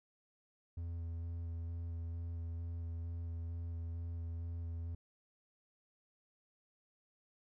triangle tone with vibrato, 84 Hz, E2, 33 cents sharp, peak -37 dBFS, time 0.77-4.95 s, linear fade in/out 5 ms, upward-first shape square, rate 2.2 Hz, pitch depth 11 cents each way, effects none

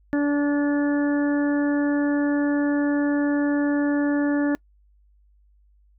harmonic tone, 289.1 Hz, D4, 27 cents flat, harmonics 1 / 2 / 3 / 4 / 5 / 6, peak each -19 / -29 / -37 / -40 / -37 / -33 dBFS, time 0.13-4.55 s, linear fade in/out 0 ms, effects noise-tail reverb RT60 0.1 s tail -26 dB re dry + added 50 Hz sine -55 dBFS peak until 5.98 s

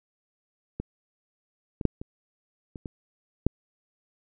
clicks, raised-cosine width 3 ms, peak -18 / -19 / -7 / -23 / -26 / -22 / -7 dBFS, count 7, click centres 0.8 / 1.812 / 1.853 / 2.015 / 2.758 / 2.858 / 3.466 s, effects none

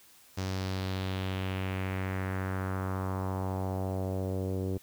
sawtooth tone with low-pass filter sweep, 94.5 Hz, F#2, 37 cents sharp, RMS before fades -33 dBFS, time 0.37-4.78 s, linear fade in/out 10 ms, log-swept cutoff 5800 to 410 Hz, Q 2.3, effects white hiss -58 dBFS RMS until 4.82 s

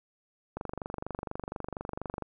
click train, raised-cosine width 1 ms, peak -21 dBFS, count 41, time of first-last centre 0.57-2.223 s, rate 24.2 Hz, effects none

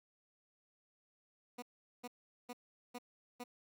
15% pulse tone bursts, 244.8 Hz, B3, 15 cents flat, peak -37 dBFS, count 5, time 1.58-3.44 s, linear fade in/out 10 ms, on 44 ms, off 410 ms, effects none

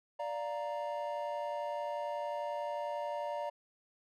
triangle chord, Bb major, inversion first, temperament equal, 587.3 / 698.5 / 932.3 Hz, D5 / F5 / Bb5, 0 / 0 / 0 cents, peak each -36 / -40 / -38 dBFS, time 0.19-3.5 s, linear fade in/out 10 ms, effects none

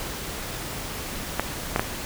clicks, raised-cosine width 0.5 ms, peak -6 dBFS, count 3, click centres 1.396 / 1.761 / 1.795 s, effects pink hiss -33 dBFS RMS until 2.05 s

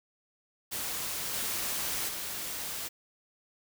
white noise with level steps, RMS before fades -35 / -33 / -37 dBFS, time 0.71-2.89 s, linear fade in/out 20 ms, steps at 1.33 / 2.08 s, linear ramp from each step 10 ms, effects none

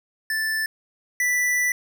square tone pair in turn, 1760 / 1975.5 Hz, A6 / B6, 0 / 0 cents, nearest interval major second, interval 200 cents, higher second, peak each -23 / -20 dBFS, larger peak second, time 0.3-0.66 / 1.2-1.72 s, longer second, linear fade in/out 2 ms, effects none

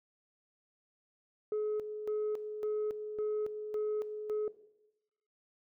sine tone with tremolo, 425.1 Hz, G#4, 40 cents sharp, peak -28 dBFS, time 1.52-4.48 s, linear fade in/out 2 ms, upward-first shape square, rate 1.8 Hz, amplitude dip 65%, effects noise-tail reverb RT60 0.9 s tail -17 dB re dry + tanh soft clip ceiling -29 dBFS

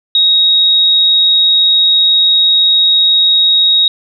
sine tone, 3777 Hz, A#7, 22 cents sharp, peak -6 dBFS, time 0.15-3.88 s, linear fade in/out 2 ms, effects none

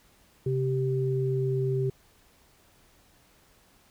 sine tone pair together, 132.57 / 389.3 Hz, C3 / G4, +23 / -12 cents, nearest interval octave + perfect fifth, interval 1865 cents, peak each -26 / -28 dBFS, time 0.46-1.9 s, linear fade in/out 5 ms, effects pink hiss -61 dBFS RMS until 3.9 s

